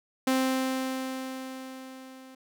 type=tone with level ramp; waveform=sawtooth; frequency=261.6 Hz; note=C4; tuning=in tune; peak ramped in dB=-18 to -43 dBFS; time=0.27-2.35 s; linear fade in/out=5 ms; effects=none